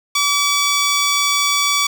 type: tone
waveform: 10% pulse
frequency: 1146 Hz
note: D6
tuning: 43 cents flat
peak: -6 dBFS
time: 0.15-1.87 s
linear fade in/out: 5 ms
effects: none